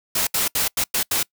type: noise bursts at uneven times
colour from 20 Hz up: white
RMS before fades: -21 dBFS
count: 6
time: 0.15-0.27 / 0.34-0.48 / 0.55-0.68 / 0.77-0.84 / 0.94-1.03 / 1.11-1.23 s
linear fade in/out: 5 ms
effects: noise-tail reverb RT60 0.1 s tail -25 dB re dry